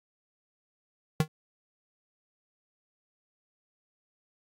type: tone with exponential decay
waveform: square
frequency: 155.56 Hz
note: D#3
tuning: in tune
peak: -18 dBFS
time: 1.2-1.28 s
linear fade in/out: 2 ms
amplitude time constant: 16 ms
effects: AAC 48 kbps